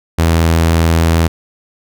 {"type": "tone", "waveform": "sawtooth", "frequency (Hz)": 82.41, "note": "E2", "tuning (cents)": 0, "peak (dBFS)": -5, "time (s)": [0.18, 1.28], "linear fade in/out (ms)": 10, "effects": []}